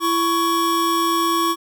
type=tone pair together; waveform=square; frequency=335 / 1114 Hz; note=E4 / C#6; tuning=+28 / +8 cents; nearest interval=octave + major sixth; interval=2080 cents; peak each=-22 / -19 dBFS; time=0-1.56 s; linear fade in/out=50 ms; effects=none